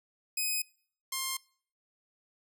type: tone pair in turn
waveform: 5% pulse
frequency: 2520 / 1059.5 Hz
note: D#7 / C6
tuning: +21 / +21 cents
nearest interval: octave + minor third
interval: 1500 cents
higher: first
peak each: -20 dBFS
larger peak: neither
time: 0.37-0.62 / 1.12-1.37 s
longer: neither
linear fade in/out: 5 ms
effects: noise-tail reverb RT60 0.5 s tail -24 dB re dry